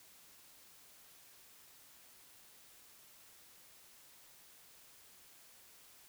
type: silence
effects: white hiss -61 dBFS RMS until 6.08 s